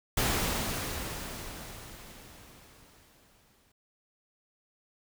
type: noise with exponential decay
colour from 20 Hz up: pink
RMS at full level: -27 dBFS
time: 0.17-3.72 s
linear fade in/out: 5 ms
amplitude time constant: 770 ms
effects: none